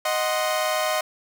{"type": "chord", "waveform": "sawtooth", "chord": "C diminished", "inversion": "first", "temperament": "equal", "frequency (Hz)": [622.3, 740, 1046.5], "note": ["Eb5", "Gb5", "C6"], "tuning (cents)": [0, 0, 0], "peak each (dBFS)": [-20, -24, -25], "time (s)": [0.05, 1.01], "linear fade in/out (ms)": 5, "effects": []}